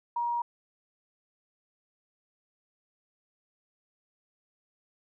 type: tone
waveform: sine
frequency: 949 Hz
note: A#5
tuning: 31 cents sharp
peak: -27 dBFS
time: 0.16-0.42 s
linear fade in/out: 5 ms
effects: none